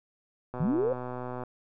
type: click train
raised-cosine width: 1 ms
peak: -23 dBFS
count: 113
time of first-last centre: 0.54-1.436 s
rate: 125 Hz
type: linear sweep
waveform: sine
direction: up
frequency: 130.81 to 538 Hz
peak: -24 dBFS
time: 0.6-0.93 s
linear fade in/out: 5 ms
effects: none